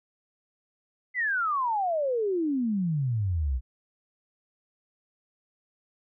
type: exponential sweep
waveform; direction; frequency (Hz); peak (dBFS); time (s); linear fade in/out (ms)
sine; down; 2062 to 59; -24; 1.14-3.61; 50
effects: none